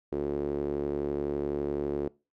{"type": "tone with band-pass filter", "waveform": "sawtooth", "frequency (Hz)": 71.9, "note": "D2", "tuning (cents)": -36, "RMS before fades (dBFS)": -31, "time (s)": [0.12, 2.08], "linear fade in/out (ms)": 5, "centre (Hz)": 380, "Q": 4.2, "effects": ["noise-tail reverb RT60 0.3 s tail -23 dB re dry"]}